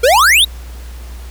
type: exponential sweep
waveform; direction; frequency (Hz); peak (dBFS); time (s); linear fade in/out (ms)
square; up; 449.9 to 3951; -7; 0.03-0.45; 10
effects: added 60 Hz sine -27 dBFS peak until 1.3 s + pink hiss -40 dBFS RMS until 1.3 s